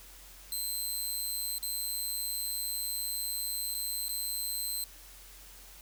10% pulse tone with dropouts, 4100 Hz, C8, 36 cents flat, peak -26 dBFS, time 0.52-4.84 s, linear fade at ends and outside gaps 1 ms, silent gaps 1.583-1.628 / 3.743-3.748 / 4.083-4.092 s, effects added 45 Hz sine -54 dBFS peak until 5.81 s + white hiss -53 dBFS RMS until 5.81 s

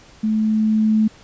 sine tone with level ramp, 217 Hz, A3, 24 cents flat, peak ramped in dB -16 to -12 dBFS, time 0.23-1.08 s, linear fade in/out 10 ms, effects pink hiss -47 dBFS RMS until 1.23 s + resampled to 16000 Hz

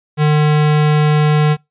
square tone, 150.9 Hz, D3, 47 cents sharp, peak -10 dBFS, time 0.17-1.57 s, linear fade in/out 50 ms, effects noise-tail reverb RT60 0.2 s tail -24 dB re dry + resampled to 8000 Hz

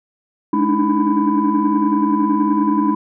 sine tone cluster, 211 / 287.5 / 298.1 / 316.7 / 997 Hz, G#3 / D4 / D4 / D#4 / B5, +28 / -37 / +26 / +31 / +16 cents, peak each -19 dBFS, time 0.53-2.95 s, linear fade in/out 5 ms, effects tanh soft clip ceiling -6 dBFS

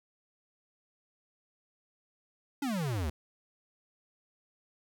square exponential sweep, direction down, 294.6 to 69.7 Hz, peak -31 dBFS, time 2.62-3.1 s, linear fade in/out 5 ms, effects 11-bit

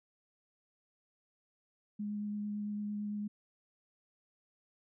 sine tone with vibrato, 207.7 Hz, G#3, in tune, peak -35 dBFS, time 1.99-3.28 s, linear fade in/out 10 ms, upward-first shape sine, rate 8.9 Hz, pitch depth 10 cents each way, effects none

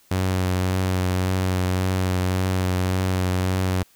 sawtooth tone with vibrato, 92.6 Hz, F#2, 2 cents sharp, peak -16 dBFS, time 0.11-3.83 s, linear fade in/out 5 ms, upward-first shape triangle, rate 1.8 Hz, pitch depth 23 cents each way, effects white hiss -57 dBFS RMS until 3.95 s

